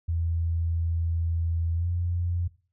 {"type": "tone with pitch glide", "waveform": "sine", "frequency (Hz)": [83.3, 87.09], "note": ["E2", "F2"], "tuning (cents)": [19, -4], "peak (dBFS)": -24, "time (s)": [0.08, 2.48], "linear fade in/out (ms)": 10, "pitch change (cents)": 77, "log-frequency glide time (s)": [1.75, 1.87], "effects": ["noise-tail reverb RT60 0.4 s tail -19 dB re dry"]}